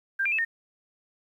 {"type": "tone with pitch steps", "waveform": "sine", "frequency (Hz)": [1587, 2388, 2607, 1834], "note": ["G6", "D7", "E7", "A#6"], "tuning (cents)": [21, 28, -20, -29], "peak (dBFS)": -23, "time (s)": [0.19, 0.45], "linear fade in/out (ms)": 10, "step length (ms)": 65, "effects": ["10-bit"]}